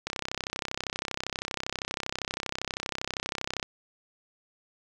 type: click train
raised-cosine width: 0.2 ms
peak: -13 dBFS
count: 117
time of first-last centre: 0.07-3.628 s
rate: 32.6 Hz
effects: none